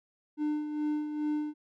triangle tone with tremolo, 300.4 Hz, D4, 39 cents sharp, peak -25 dBFS, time 0.37-1.54 s, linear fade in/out 50 ms, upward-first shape sine, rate 2.4 Hz, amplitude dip 55%, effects none

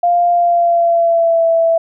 sine tone with pitch glide, 698.5 to 662 Hz, F5 to E5, 0 to +7 cents, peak -9 dBFS, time 0.03-1.78 s, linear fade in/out 5 ms, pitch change -93 cents, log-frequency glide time 0.31-1.46 s, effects none

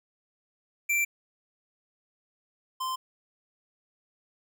square tone pair in turn, 2349 / 1038.5 Hz, D7 / C6, 0 / -13 cents, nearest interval octave + major second, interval 1413 cents, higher first, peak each -24 / -30 dBFS, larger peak first, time 0.89-1.05 / 2.8-2.96 s, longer neither, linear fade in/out 10 ms, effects none

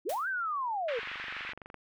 sine linear two-way sweep, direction up then down, 270.1 to 1601 to 427.5 Hz, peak -30 dBFS, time 0.05-1 s, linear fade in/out 20 ms, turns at 0.28 s
white noise with exponential decay, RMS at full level -39 dBFS, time 0.09-0.33 s, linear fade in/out 5 ms, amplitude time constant 52 ms
pink band-pass noise, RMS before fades -40 dBFS, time 0.88-1.53 s, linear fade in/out 5 ms, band 1400 to 2800 Hz, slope 24 dB/octave
click train, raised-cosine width 0.5 ms, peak -30 dBFS, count 19, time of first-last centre 0.99-1.743 s, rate 23.9 Hz
effects none

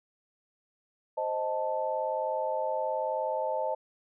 sine chord, A diminished, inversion first, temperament equal, 523.3 / 622.3 / 880 Hz, C5 / Eb5 / A5, 0 / 0 / 0 cents, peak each -33 / -32 / -32 dBFS, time 1.17-3.75 s, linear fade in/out 10 ms, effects none

